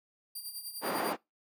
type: tone with tremolo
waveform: 10% pulse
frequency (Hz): 4733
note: D8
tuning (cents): +13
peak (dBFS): -31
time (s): 0.35-1.13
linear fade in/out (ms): 5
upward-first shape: sine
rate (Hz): 10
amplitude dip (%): 65
type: band-pass noise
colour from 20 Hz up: white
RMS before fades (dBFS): -33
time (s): 0.81-1.17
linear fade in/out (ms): 50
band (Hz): 240 to 960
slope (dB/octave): 12
effects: noise-tail reverb RT60 0.2 s tail -23 dB re dry + high-pass 150 Hz 12 dB/octave